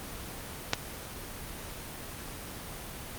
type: click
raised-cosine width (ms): 0.2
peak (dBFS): -6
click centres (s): 0.734
effects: pink hiss -41 dBFS RMS until 3.18 s + Opus 24 kbps